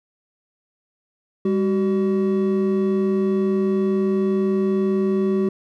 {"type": "tone pair together", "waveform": "triangle", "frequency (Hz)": [200.4, 378.3], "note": ["G3", "F#4"], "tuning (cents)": [38, 38], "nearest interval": "major seventh", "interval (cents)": 1100, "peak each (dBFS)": -18, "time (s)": [1.45, 5.49], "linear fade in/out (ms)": 5, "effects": []}